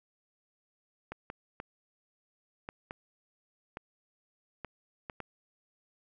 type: clicks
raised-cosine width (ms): 0.5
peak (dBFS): -24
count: 9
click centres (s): 1.12 / 1.301 / 1.601 / 2.689 / 2.909 / 3.771 / 4.647 / 5.098 / 5.203
effects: none